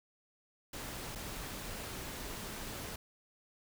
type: noise with dropouts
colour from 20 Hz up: pink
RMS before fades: -43 dBFS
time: 0.73-2.96 s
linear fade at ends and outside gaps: 5 ms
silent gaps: 1.152-1.156 s
effects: none